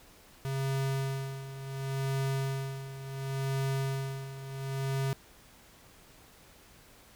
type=tone with tremolo; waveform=square; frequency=135.3 Hz; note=C#3; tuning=42 cents flat; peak=-29 dBFS; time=0.45-5.13 s; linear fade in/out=0 ms; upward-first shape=sine; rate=0.7 Hz; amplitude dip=75%; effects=pink hiss -57 dBFS RMS until 7.15 s